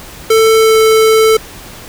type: tone with pitch glide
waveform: square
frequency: 444 to 440.7 Hz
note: A4 to A4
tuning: +16 to +3 cents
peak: -6 dBFS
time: 0.3-1.37 s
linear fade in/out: 5 ms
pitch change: -13 cents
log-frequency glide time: 0.55-0.8 s
effects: pink hiss -32 dBFS RMS until 1.88 s